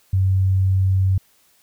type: tone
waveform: sine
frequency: 95 Hz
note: F#2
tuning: 46 cents sharp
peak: -14 dBFS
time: 0.13-1.18 s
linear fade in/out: 5 ms
effects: white hiss -58 dBFS RMS until 1.62 s